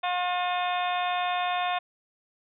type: harmonic tone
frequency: 358.2 Hz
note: F4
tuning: 44 cents sharp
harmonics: 2 / 3 / 4 / 5 / 6 / 7 / 8 / 9 / 10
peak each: -27 / -32 / -38 / -38 / -41 / -36 / -44 / -46 / -37 dBFS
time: 0.03-1.79 s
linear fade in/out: 10 ms
effects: none